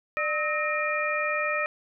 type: tone cluster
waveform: sine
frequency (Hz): 598 / 1283 / 1852 / 2407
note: D5 / E6 / A#6 / D7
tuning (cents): +31 / -47 / -12 / +42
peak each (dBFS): -30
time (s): 0.17-1.66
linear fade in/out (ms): 0
effects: none